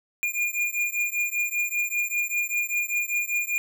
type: beating tone pair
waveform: square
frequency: 2417 / 2422.1 Hz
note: D7 / D#7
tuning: +49 / -47 cents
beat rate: 5.1 Hz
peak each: -28 dBFS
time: 0.23-3.58 s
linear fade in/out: 0 ms
effects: none